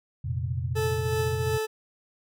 sine chord, F suspended fourth, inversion none, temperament just, 87.31 / 116.41 / 130.96 Hz, F2 / Bb2 / C3, 0 / -2 / +2 cents, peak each -31 dBFS, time 0.24-1.58 s, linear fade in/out 10 ms
40% pulse tone with tremolo, 436.6 Hz, A4, 13 cents flat, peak -24 dBFS, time 0.75-1.67 s, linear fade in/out 20 ms, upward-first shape triangle, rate 2.8 Hz, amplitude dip 50%
effects none

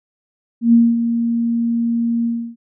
sine tone with ADSR envelope, 233.1 Hz, A#3, in tune, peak -6 dBFS, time 0.61-2.56 s, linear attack 120 ms, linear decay 230 ms, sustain -9 dB, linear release 310 ms, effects none

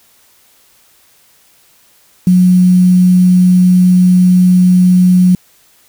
sine tone with quantisation, 181.5 Hz, F#3, 33 cents flat, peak -4 dBFS, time 2.27-5.35 s, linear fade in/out 2 ms, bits 5, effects white hiss -49 dBFS RMS until 5.88 s

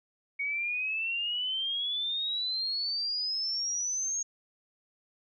sine exponential sweep, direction up, 2228 to 6600 Hz, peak -29 dBFS, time 0.39-4.23 s, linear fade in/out 10 ms, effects none

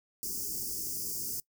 white band-stop noise, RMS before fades -36 dBFS, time 0.23-1.4 s, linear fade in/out 0 ms, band 450 to 4800 Hz, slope 96 dB/octave, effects noise-tail reverb RT60 0.1 s tail -22 dB re dry

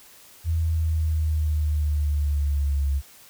sine exponential sweep, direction down, 82.41 to 69.1 Hz, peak -20 dBFS, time 0.44-3.02 s, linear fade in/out 50 ms, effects white hiss -50 dBFS RMS until 3.29 s

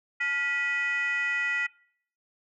sine tone with frequency modulation, 1952 Hz, B6, 21 cents flat, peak -24 dBFS, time 0.2-1.67 s, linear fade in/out 10 ms, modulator 542 Hz, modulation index 0.83, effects noise-tail reverb RT60 0.6 s tail -24 dB re dry + tanh soft clip ceiling -21 dBFS

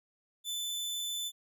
sawtooth tone, 3513 Hz, A7, 3 cents flat, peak -31 dBFS, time 0.44-1.32 s, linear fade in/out 50 ms, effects none

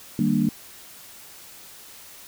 sine chord, Eb major seventh, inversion none, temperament equal with one note detuned, 155.56 / 198.16 / 233.1 / 293.7 Hz, Eb3 / G3 / Bb3 / D4, 0 / +19 / 0 / 0 cents, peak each -26 / -23 / -22 / -26 dBFS, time 0.19-0.49 s, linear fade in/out 2 ms, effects white hiss -45 dBFS RMS until 2.27 s

